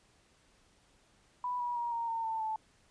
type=tone with pitch steps; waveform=sine; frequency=987.8 / 968 / 948.7 / 929.7 / 911.1 / 892.8 / 875 Hz; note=B5 / B5 / A#5 / A#5 / A#5 / A5 / A5; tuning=0 / -35 / +30 / -5 / -40 / +25 / -10 cents; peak=-32 dBFS; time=1.44-2.56 s; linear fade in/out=2 ms; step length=160 ms; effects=pink hiss -67 dBFS RMS until 2.9 s + resampled to 22050 Hz